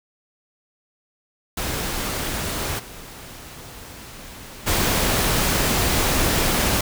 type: noise with level steps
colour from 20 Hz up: pink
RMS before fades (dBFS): -26 / -39 / -20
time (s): 1.57-6.81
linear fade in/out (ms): 5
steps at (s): 2.78 / 4.66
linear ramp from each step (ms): 20
effects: none